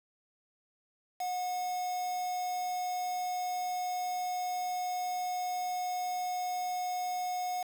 triangle tone with quantisation, 727 Hz, F#5, 31 cents flat, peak -30 dBFS, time 1.2-7.63 s, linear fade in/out 5 ms, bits 7, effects none

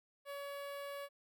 sawtooth tone with notch filter, 565 Hz, C#5, 33 cents sharp, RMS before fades -45 dBFS, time 0.25-1.09 s, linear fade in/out 50 ms, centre 6400 Hz, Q 0.97, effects none

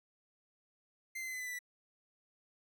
45% pulse tone with pitch steps, 2085 / 2065 / 2044 / 2024 / 2005 / 1985.1 / 1965.7 Hz, C7 / C7 / C7 / B6 / B6 / B6 / B6, -7 / -23 / -41 / +42 / +26 / +8 / -9 cents, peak -39 dBFS, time 1.15-1.591 s, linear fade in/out 10 ms, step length 63 ms, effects none

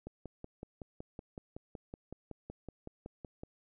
click train, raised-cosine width 2 ms, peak -30 dBFS, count 19, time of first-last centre 0.07-3.434 s, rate 5.35 Hz, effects none

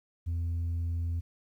sine tone, 84.5 Hz, E2, 43 cents sharp, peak -26 dBFS, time 0.26-1.21 s, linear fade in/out 20 ms, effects tanh soft clip ceiling -28 dBFS + 11-bit

